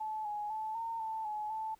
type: tone with pitch steps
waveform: sine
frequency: 866 / 835 / 871 / 913 / 884 / 848 / 878 Hz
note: A5 / G#5 / A5 / A#5 / A5 / G#5 / A5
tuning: -28 / +9 / -18 / -36 / +8 / +36 / -4 cents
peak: -35 dBFS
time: 0-1.75 s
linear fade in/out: 10 ms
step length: 250 ms
effects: pink hiss -68 dBFS RMS until 1.79 s